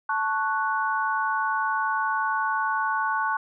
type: chord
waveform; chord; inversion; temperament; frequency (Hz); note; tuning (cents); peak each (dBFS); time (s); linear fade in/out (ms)
sine; F# minor; first; equal; 880 / 1108.7 / 1480; A5 / C#6 / F#6; 0 / 0 / 0; -27; 0.09-3.37; 5
effects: none